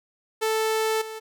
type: tone with level steps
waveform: sawtooth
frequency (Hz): 440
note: A4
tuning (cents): 0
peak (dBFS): -18 / -30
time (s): 0.41-1.2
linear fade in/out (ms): 20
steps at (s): 1.01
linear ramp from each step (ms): 10
effects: none